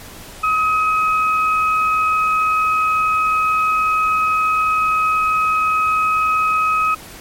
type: tone pair together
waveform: sine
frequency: 1268 / 2536 Hz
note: D#6 / D#7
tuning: +32 / +32 cents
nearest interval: octave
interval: 1200 cents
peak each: -14 / -22 dBFS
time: 0.43-6.95 s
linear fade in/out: 10 ms
effects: pink hiss -37 dBFS RMS until 7.2 s + MP3 64 kbps